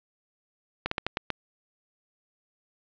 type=slowing click train; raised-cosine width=0.3 ms; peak=-11 dBFS; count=6; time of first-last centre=0.86-1.303 s; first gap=54 ms; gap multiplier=1.25; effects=resampled to 11025 Hz + 7-bit